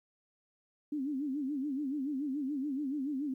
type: tone with vibrato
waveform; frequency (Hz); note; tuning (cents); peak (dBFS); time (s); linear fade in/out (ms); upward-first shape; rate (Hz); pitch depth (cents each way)
sine; 279.9; C#4; +17; -32; 0.92-3.34; 5; sine; 7; 140
effects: 12-bit